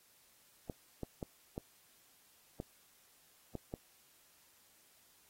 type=clicks; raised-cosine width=2 ms; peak=-26 dBFS; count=7; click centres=0.698 / 1.033 / 1.228 / 1.579 / 2.601 / 3.553 / 3.739 s; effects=white hiss -67 dBFS RMS until 5.29 s + AAC 48 kbps